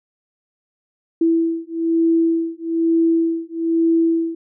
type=beating tone pair; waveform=sine; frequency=329.6 / 330.7 Hz; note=E4 / E4; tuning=0 / +6 cents; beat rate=1.1 Hz; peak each=-18 dBFS; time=1.21-4.35 s; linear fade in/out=5 ms; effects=none